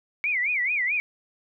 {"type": "tone with vibrato", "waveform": "sine", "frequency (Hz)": 2200, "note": "C#7", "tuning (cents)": -14, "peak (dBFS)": -22, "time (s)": [0.24, 1], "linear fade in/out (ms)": 0, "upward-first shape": "sine", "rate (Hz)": 4.6, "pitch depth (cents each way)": 220, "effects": []}